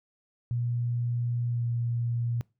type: tone with pitch glide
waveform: sine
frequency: 120 to 118.48 Hz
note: B2 to A#2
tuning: -49 to +29 cents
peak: -26 dBFS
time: 0.51-2.41 s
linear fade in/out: 0 ms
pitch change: -22 cents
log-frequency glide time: 1.49-1.64 s
effects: noise-tail reverb RT60 0.3 s tail -24 dB re dry